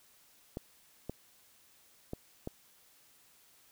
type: clicks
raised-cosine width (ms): 2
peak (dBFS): -24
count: 4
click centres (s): 0.571 / 1.096 / 2.134 / 2.474
effects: white hiss -64 dBFS RMS until 3.71 s